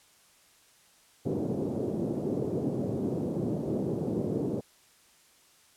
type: band-pass noise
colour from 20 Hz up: white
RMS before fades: -31 dBFS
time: 1.25-4.61 s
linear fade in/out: 10 ms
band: 110 to 440 Hz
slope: 24 dB/octave
effects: white hiss -61 dBFS RMS until 5.76 s + low-pass 11000 Hz 12 dB/octave